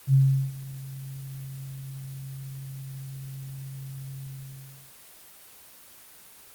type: tone with ADSR envelope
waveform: sine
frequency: 134.9 Hz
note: C#3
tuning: 47 cents flat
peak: -14 dBFS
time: 0.07-4.94 s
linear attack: 68 ms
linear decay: 380 ms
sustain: -21 dB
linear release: 700 ms
effects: white hiss -50 dBFS RMS until 6.54 s + Opus 24 kbps